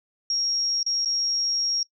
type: tone with dropouts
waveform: sine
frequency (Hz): 5588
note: F8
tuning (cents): 0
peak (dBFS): -22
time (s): 0.3-1.83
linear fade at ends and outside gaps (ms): 2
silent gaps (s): 0.83-0.863 / 1.049-1.057
effects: noise-tail reverb RT60 0.1 s tail -22 dB re dry